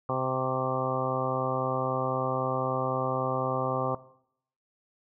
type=harmonic tone with a mistuned harmonic; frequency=130 Hz; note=C3; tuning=11 cents flat; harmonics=1 / 2 / 3 / 4 / 5 / 6 / 7 / 8 / 9; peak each=-34 / -37 / -37 / -33 / -37 / -35 / -37 / -35 / -34 dBFS; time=0.09-3.95 s; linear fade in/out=2 ms; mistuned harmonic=8; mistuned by=+43 cents; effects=noise-tail reverb RT60 0.7 s tail -18 dB re dry